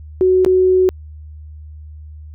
sine tone with dropouts, 371 Hz, F#4, 5 cents sharp, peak -9 dBFS, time 0.21-0.89 s, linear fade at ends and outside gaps 0 ms, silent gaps 0.448-0.462 s, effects added 76 Hz sine -32 dBFS peak until 2.34 s

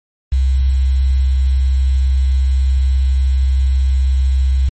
sine tone with quantisation, 65.8 Hz, C2, 10 cents sharp, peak -10 dBFS, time 0.32-4.69 s, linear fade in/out 5 ms, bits 6, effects MP3 32 kbps

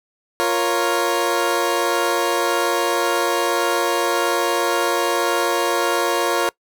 20% pulse chord, Bb minor, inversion second, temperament equal, 349.2 / 466.2 / 554.4 Hz, F4 / Bb4 / Db5, 0 / 0 / 0 cents, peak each -17 dBFS, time 0.4-6.49 s, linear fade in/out 0 ms, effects noise-tail reverb RT60 0.1 s tail -23 dB re dry

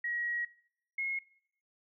sine tone pair in turn, 1904 / 2163 Hz, A#6 / C#7, +36 / -43 cents, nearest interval major second, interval 221 cents, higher second, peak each -32 / -31 dBFS, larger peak second, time 0.04-0.45 / 0.98-1.19 s, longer first, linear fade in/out 5 ms, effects noise-tail reverb RT60 0.7 s tail -22 dB re dry

